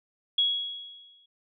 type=tone with exponential decay; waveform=sine; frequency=3332 Hz; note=G#7; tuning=5 cents sharp; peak=-19 dBFS; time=0.38-1.26 s; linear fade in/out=5 ms; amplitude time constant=190 ms; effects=none